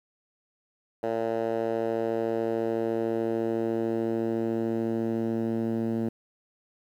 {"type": "tone with band-pass filter sweep", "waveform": "10% pulse", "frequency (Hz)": 113.8, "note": "A#2", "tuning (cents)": -41, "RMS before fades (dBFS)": -28, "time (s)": [1.03, 6.09], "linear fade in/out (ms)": 5, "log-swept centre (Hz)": [570, 230], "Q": 1.6, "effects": ["10-bit"]}